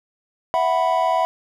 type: chord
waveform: triangle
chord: E suspended second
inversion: none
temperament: equal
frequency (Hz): 659.3 / 740 / 987.8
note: E5 / F#5 / B5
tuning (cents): 0 / 0 / 0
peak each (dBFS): -19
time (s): 0.54-1.25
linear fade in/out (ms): 0
effects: none